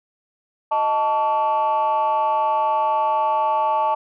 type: tone with amplitude modulation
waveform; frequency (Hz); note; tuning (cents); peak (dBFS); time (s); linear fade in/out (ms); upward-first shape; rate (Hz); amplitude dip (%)
sine; 880; A5; 0; -11; 0.71-3.95; 10; sine; 256; 100
effects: tanh soft clip ceiling -11 dBFS